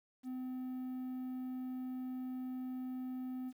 triangle tone, 255.5 Hz, C4, 41 cents flat, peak -37 dBFS, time 0.23-3.53 s, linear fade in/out 50 ms, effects 11-bit

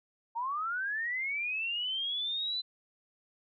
sine linear sweep, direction up, 898 to 4048 Hz, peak -31 dBFS, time 0.35-2.62 s, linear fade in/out 20 ms, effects none

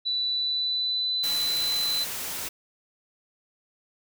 sine tone with pitch glide, 3966 to 4028 Hz, B7 to B7, +7 to +33 cents, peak -24 dBFS, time 0.05-2.05 s, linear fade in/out 20 ms, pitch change +26 cents, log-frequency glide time 0.28-1.75 s
white noise, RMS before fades -33 dBFS, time 1.23-2.49 s, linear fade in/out 10 ms
effects none

